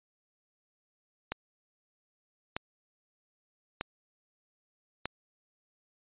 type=click train; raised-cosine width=0.3 ms; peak=-16 dBFS; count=4; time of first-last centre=1.32-5.056 s; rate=0.803 Hz; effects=resampled to 8000 Hz